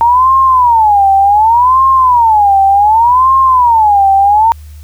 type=tone with vibrato; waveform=sine; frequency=912 Hz; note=A#5; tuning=38 cents flat; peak=-4 dBFS; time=0.01-4.52 s; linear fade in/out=0 ms; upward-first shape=sine; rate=0.67 Hz; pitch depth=270 cents each way; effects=added 75 Hz sine -28 dBFS peak until 4.83 s + white hiss -46 dBFS RMS until 4.83 s